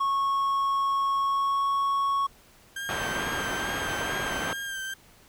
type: tone with pitch glide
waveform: triangle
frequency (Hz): 1100 to 1107.7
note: C#6 to C#6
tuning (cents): -14 to -2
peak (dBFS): -21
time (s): 0-2.27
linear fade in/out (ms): 10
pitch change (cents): +12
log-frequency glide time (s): 1.17-1.68
type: tone with vibrato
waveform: 35% pulse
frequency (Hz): 1586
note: G6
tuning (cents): +20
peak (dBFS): -30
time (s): 2.76-4.94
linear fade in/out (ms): 5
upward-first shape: sine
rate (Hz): 2.3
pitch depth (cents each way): 32
type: low-pass noise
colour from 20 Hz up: white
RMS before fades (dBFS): -32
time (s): 2.89-4.53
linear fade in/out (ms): 0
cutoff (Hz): 1600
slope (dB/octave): 12
effects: pink hiss -56 dBFS RMS until 5.28 s